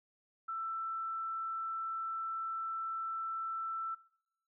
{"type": "tone", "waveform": "sine", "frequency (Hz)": 1331, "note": "E6", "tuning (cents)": 16, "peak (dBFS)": -36, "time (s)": [0.48, 3.95], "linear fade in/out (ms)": 10, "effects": ["noise-tail reverb RT60 0.8 s tail -21 dB re dry"]}